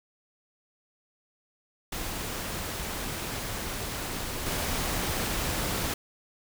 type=noise with level steps; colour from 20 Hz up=pink; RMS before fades=-34 / -30 dBFS; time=1.92-5.94 s; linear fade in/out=5 ms; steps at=4.46 s; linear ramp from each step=5 ms; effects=none